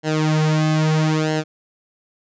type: tone with flanger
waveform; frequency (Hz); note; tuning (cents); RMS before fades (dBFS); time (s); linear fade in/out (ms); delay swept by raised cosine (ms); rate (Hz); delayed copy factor
sawtooth; 155.56; D#3; 0; -18; 0.03-1.44; 50; 0.83 to 4.33; 0.77; -0.85
effects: resampled to 16000 Hz